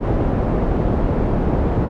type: low-pass noise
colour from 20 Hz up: pink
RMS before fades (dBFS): -18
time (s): 0-1.89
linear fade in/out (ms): 50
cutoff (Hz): 630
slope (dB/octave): 12
effects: none